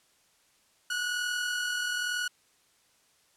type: tone pair together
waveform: sawtooth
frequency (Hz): 1458 / 1499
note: F#6 / F#6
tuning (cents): -26 / +22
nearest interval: unison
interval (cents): 48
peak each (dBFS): -26 / -34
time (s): 0.9-2.28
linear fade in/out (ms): 5
effects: white hiss -66 dBFS RMS until 3.36 s + low-pass 10000 Hz 12 dB/octave